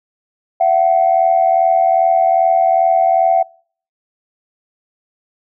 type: tone pair together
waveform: sine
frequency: 674 / 756.5 Hz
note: E5 / F#5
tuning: +38 / +38 cents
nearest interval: major second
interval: 200 cents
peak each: -12 dBFS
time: 0.6-3.43 s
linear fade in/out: 10 ms
effects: noise-tail reverb RT60 0.5 s tail -26 dB re dry + tanh soft clip ceiling -3 dBFS